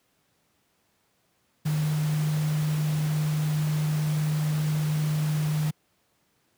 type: tone in noise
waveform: sine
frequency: 152.7 Hz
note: D#3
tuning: 32 cents flat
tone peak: -22 dBFS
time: 1.65-5.71 s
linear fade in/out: 10 ms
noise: pink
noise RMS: -38 dBFS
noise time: 1.65-5.71 s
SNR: +13 dB
effects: pink hiss -69 dBFS RMS until 6.57 s + high-pass 100 Hz 12 dB/octave